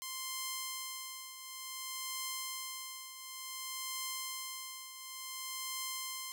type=tone with tremolo; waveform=5% pulse; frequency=1046.5 Hz; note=C6; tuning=in tune; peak=-25 dBFS; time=0.02-6.32 s; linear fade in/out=0 ms; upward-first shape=triangle; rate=0.56 Hz; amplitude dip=70%; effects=none